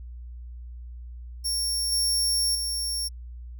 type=tone with level steps; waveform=25% pulse; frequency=5500 Hz; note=F8; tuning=27 cents flat; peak=-20 / -17 / -22 dBFS; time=1.44-3.09 s; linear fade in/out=20 ms; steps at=1.92 / 2.55 s; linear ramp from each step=2 ms; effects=added 60 Hz sine -37 dBFS peak until 3.59 s